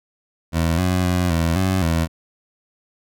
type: tone with pitch steps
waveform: 20% pulse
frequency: 82.5 / 91.3 / 89.6 / 82.8 / 94.2 / 82.3 Hz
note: E2 / F#2 / F2 / E2 / F#2 / E2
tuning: +2 / -23 / +45 / +8 / +32 / -2 cents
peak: -12 dBFS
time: 0.52-2.08 s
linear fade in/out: 50 ms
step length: 260 ms
effects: none